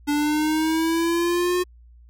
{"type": "linear sweep", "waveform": "square", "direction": "up", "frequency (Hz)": [290, 362], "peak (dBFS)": -20, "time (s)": [0.07, 1.64], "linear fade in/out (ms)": 20, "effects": ["added 59 Hz sine -46 dBFS peak until 2.09 s"]}